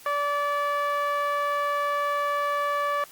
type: tone with low-pass filter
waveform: 5% pulse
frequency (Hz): 578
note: D5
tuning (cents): -28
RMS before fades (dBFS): -26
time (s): 0.06-3.04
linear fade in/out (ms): 2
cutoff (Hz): 1200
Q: 1.9
effects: white hiss -49 dBFS RMS until 3.11 s + Opus 48 kbps